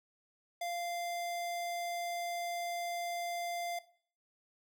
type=tone; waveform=square; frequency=694 Hz; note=F5; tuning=11 cents flat; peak=-36 dBFS; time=0.61-3.79 s; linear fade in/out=5 ms; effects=noise-tail reverb RT60 0.5 s tail -17 dB re dry